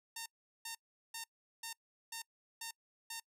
5% pulse tone bursts, 913 Hz, A#5, 36 cents flat, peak -30 dBFS, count 7, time 0.16-3.2 s, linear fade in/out 5 ms, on 100 ms, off 390 ms, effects noise-tail reverb RT60 0.1 s tail -25 dB re dry

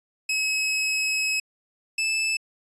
sawtooth tone pair in turn, 2564 / 2625 Hz, E7 / E7, -49 / -8 cents, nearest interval unison, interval 41 cents, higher second, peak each -19 dBFS, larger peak neither, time 0.29-1.4 / 1.98-2.37 s, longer first, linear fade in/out 5 ms, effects resampled to 22050 Hz

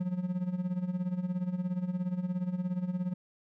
triangle tone with tremolo, 180.7 Hz, F#3, 41 cents flat, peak -25 dBFS, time 0-3.14 s, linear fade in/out 10 ms, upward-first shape sine, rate 17 Hz, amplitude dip 75%, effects none

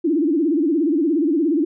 sine tone with vibrato, 311.1 Hz, D#4, in tune, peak -15 dBFS, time 0.04-1.65 s, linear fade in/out 10 ms, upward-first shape sine, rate 17 Hz, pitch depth 190 cents each way, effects none

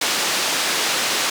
white band-pass noise, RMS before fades -21 dBFS, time 0.01-1.3 s, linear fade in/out 5 ms, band 250 to 5700 Hz, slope 12 dB/octave, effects none

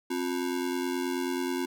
square ring-modulated tone, 310.5 Hz, D#4, 3 cents flat, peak -26 dBFS, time 0.1-1.66 s, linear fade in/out 10 ms, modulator 44.7 Hz, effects none

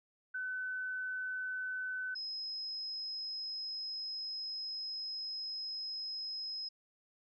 sine tone pair in turn, 1511 / 5116 Hz, F#6 / D#8, +36 / +47 cents, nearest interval octave + major sixth, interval 2111 cents, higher second, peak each -36 / -38 dBFS, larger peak first, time 0.34-2.15 / 2.15-6.69 s, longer second, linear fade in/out 10 ms, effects none

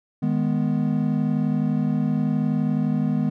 triangle chord, G# minor, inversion second, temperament equal, 155.56 / 207.7 / 246.9 Hz, D#3 / G#3 / B3, 0 / 0 / 0 cents, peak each -22 dBFS, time 0.22-3.3 s, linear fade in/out 10 ms, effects none

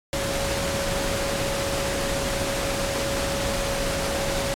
sine tone in noise, 554.4 Hz, C#5, in tune, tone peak -28 dBFS, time 0.13-4.54 s, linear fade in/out 0 ms, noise pink, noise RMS -27 dBFS, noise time 0.13-4.54 s, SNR -4 dB, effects low-pass 10000 Hz 12 dB/octave + AAC 64 kbps

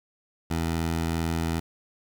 15% pulse tone, 82.41 Hz, E2, in tune, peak -19 dBFS, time 0.5-1.6 s, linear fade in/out 10 ms, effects 9-bit

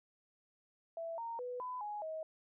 sine tone with pitch steps, 663 / 924 / 494.6 / 1003 / 834 / 634 Hz, E5 / A#5 / B4 / B5 / G#5 / D#5, +10 / -16 / +3 / +26 / +7 / +32 cents, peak -39 dBFS, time 0.97-2.23 s, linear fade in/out 2 ms, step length 210 ms, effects none

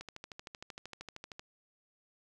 click train, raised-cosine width 0.2 ms, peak -27 dBFS, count 19, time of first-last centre 0.01-1.395 s, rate 13 Hz, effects none

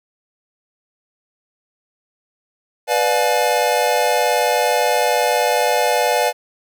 square chord, B diminished seventh, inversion none, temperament just, 493.9 / 592.7 / 711.2 / 853.4 Hz, B4 / D5 / F5 / Ab5, 0 / +16 / +31 / +47 cents, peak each -21 dBFS, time 2.87-6.33 s, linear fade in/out 50 ms, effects none

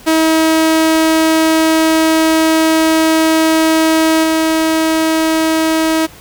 sawtooth tone with level steps, 320 Hz, D#4, 49 cents sharp, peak -5 / -7 dBFS, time 0.06-6.07 s, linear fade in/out 20 ms, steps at 4.23 s, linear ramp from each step 10 ms, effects pink hiss -38 dBFS RMS until 6.2 s

